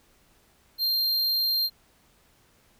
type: tone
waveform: square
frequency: 4186 Hz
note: C8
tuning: in tune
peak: -23 dBFS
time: 0.78-1.7 s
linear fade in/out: 50 ms
effects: pink hiss -62 dBFS RMS until 2.79 s